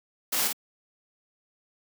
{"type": "noise with echo", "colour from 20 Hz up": "white", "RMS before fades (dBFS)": -27, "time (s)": [0.32, 0.48], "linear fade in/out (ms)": 10, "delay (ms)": 50, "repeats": 1, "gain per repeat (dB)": -3, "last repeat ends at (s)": 0.53, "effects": ["high-pass 200 Hz 12 dB/octave"]}